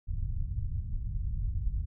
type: low-pass noise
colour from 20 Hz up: pink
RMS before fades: -32 dBFS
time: 0.07-1.86 s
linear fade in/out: 20 ms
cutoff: 110 Hz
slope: 24 dB/octave
effects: none